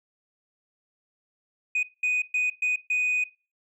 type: tone bursts at uneven times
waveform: sine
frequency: 2489 Hz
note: D#7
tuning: in tune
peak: -20 dBFS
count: 5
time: 1.75-1.83 / 2.03-2.22 / 2.34-2.5 / 2.62-2.76 / 2.9-3.24 s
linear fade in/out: 5 ms
effects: noise-tail reverb RT60 0.3 s tail -19 dB re dry + tanh soft clip ceiling -20 dBFS